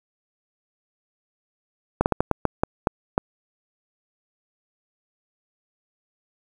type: slowing click train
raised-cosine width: 1 ms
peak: -4 dBFS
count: 9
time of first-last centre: 2.01-3.179 s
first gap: 49 ms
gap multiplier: 1.3
effects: 7-bit